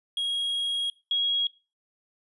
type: tone pair in turn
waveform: triangle / sine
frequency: 3288 / 3303 Hz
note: G#7 / G#7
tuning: -18 / -10 cents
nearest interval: unison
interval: 8 cents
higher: second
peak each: -24 / -22 dBFS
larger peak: second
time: 0.17-0.9 / 1.11-1.47 s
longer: first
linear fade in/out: 2 ms
effects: noise-tail reverb RT60 0.3 s tail -22 dB re dry + resampled to 24000 Hz